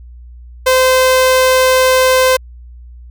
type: tone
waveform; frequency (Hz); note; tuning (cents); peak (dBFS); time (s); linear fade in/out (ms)
sawtooth; 516; C5; -24; -4; 0.66-2.37; 10
effects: added 60 Hz sine -32 dBFS peak until 3.1 s